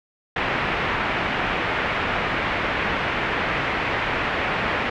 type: low-pass noise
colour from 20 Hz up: white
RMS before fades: -24 dBFS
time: 0.36-4.9 s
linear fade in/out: 5 ms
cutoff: 2400 Hz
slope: 24 dB/octave
effects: none